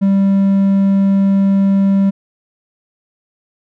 triangle tone, 196 Hz, G3, in tune, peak -7 dBFS, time 0.01-2.11 s, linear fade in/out 20 ms, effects none

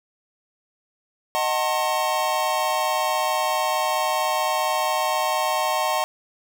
square chord, D# diminished seventh, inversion none, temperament just, 622.3 / 746.7 / 896 / 1075.3 Hz, D#5 / F#5 / A5 / C6, 0 / +16 / +31 / +47 cents, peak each -27 dBFS, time 1.35-6.04 s, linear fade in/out 0 ms, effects none

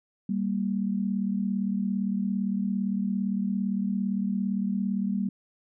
sine tone pair together, 196 / 233.6 Hz, G3 / A#3, 0 / +4 cents, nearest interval minor third, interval 304 cents, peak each -26 / -30 dBFS, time 0.29-5.29 s, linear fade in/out 5 ms, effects none

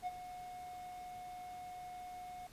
triangle tone with ADSR envelope, 726 Hz, F#5, 33 cents flat, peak -33 dBFS, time 0.02-2.47 s, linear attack 48 ms, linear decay 32 ms, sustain -11 dB, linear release 4 ms, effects pink hiss -60 dBFS RMS until 2.52 s + resampled to 32000 Hz

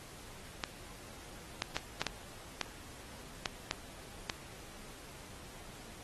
clicks, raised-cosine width 0.2 ms, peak -15 dBFS, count 9, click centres 0.638 / 1.621 / 1.766 / 2.016 / 2.067 / 2.613 / 3.458 / 3.711 / 4.298 s, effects pink hiss -52 dBFS RMS until 6.03 s + AAC 32 kbps

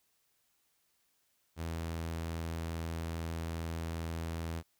sawtooth tone, 82.41 Hz, E2, in tune, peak -32 dBFS, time 1.56-4.63 s, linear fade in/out 50 ms, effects white hiss -75 dBFS RMS until 4.79 s

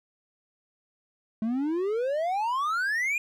triangle exponential sweep, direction up, 213.7 to 2481 Hz, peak -23 dBFS, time 1.42-3.18 s, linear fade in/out 2 ms, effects none

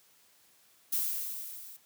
violet noise with level ramp, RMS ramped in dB -29 to -49 dBFS, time 0.92-1.77 s, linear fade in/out 10 ms, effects white hiss -64 dBFS RMS until 1.85 s + high-pass 100 Hz 12 dB/octave

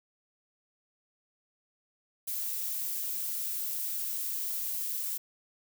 violet noise, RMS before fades -34 dBFS, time 2.27-5.18 s, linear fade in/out 10 ms, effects none

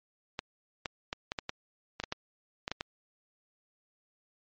clicks, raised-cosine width 0.2 ms, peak -15 dBFS, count 12, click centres 0.391 / 0.858 / 1.129 / 1.319 / 1.388 / 1.494 / 2 / 2.038 / 2.124 / 2.679 / 2.716 / 2.809 s, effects low-pass 5000 Hz 12 dB/octave + MP3 32 kbps

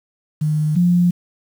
sine tone pair in turn, 152.7 / 176.03 Hz, D#3 / F3, -32 / +14 cents, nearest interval major second, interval 246 cents, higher second, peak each -15 / -11 dBFS, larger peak second, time 0.41-0.76 / 0.76-1.11 s, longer neither, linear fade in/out 10 ms, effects 7-bit

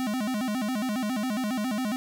square tone with vibrato, 232.5 Hz, A#3, 4 cents flat, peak -27 dBFS, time 0-1.96 s, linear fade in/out 0 ms, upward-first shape square, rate 7.3 Hz, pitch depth 180 cents each way, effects none

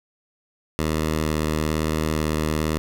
10% pulse tone with vibrato, 77.78 Hz, D#2, in tune, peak -13 dBFS, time 0.79-2.78 s, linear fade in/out 0 ms, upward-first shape square, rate 1.1 Hz, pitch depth 8 cents each way, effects 8-bit

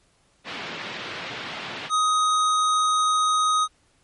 white band-pass noise, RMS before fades -34 dBFS, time 0.44-1.91 s, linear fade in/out 50 ms, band 110 to 3500 Hz, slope 24 dB/octave
square tone, 1253 Hz, D#6, 12 cents sharp, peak -19 dBFS, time 1.89-3.68 s, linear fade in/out 50 ms
effects pink hiss -63 dBFS RMS until 4.03 s + MP3 48 kbps

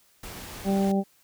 pink noise, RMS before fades -40 dBFS, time 0.23-0.92 s, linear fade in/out 5 ms
harmonic tone, 195.8 Hz, G3, 2 cents flat, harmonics 1 / 2 / 3 / 4, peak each -22 / -29 / -32 / -32 dBFS, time 0.64-1.04 s, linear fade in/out 50 ms
effects white hiss -62 dBFS RMS until 1.23 s

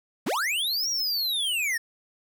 square linear two-way sweep, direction up then down, 133.4 to 5760 to 1763 Hz, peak -25 dBFS, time 0.26-1.78 s, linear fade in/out 10 ms, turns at 0.89 s, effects 10-bit

